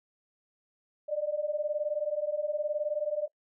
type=beating tone pair; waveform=sine; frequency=587.3 / 606.3 Hz; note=D5 / D#5; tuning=0 / -45 cents; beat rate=19 Hz; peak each=-32 / -31 dBFS; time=1.08-3.28 s; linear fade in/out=20 ms; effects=noise-tail reverb RT60 0.1 s tail -23 dB re dry